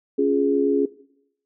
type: chord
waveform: sine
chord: Db major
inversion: none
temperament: equal with one note detuned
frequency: 277.2 / 349.2 / 416.5 Hz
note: Db4 / F4 / Ab4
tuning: 0 / 0 / +5 cents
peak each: -21 / -25 / -19 dBFS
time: 0.18-0.86 s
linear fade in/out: 10 ms
effects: noise-tail reverb RT60 0.7 s tail -18 dB re dry